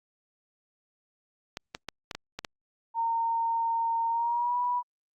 clicks, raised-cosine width 0.2 ms, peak -17 dBFS, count 7, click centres 1.571 / 1.749 / 1.887 / 2.112 / 2.15 / 2.39 / 2.448 s
sine tone with pitch glide, 918 to 978.2 Hz, A#5 to B5, -27 to -17 cents, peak -25 dBFS, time 2.94-4.83 s, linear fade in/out 50 ms, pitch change +110 cents, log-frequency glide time 4.09-4.57 s
effects Opus 48 kbps

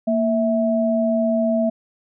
sine tone pair together, 231.2 / 654 Hz, A#3 / E5, -14 / -14 cents, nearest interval octave + tritone, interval 1800 cents, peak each -19 dBFS, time 0.07-1.7 s, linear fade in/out 10 ms, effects none

